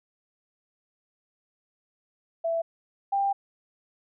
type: tone pair in turn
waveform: sine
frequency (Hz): 664 / 793.3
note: E5 / G5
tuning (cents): +12 / +20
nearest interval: minor third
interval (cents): 308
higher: second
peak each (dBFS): -24 / -22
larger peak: second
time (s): 2.44-2.62 / 3.12-3.33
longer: second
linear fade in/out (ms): 10
effects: none